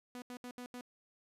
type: tone bursts at uneven times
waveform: sawtooth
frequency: 246.9 Hz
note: B3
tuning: in tune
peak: -40 dBFS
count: 5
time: 0.15-0.22 / 0.3-0.37 / 0.44-0.51 / 0.58-0.66 / 0.74-0.81 s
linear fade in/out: 0 ms
effects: resampled to 32000 Hz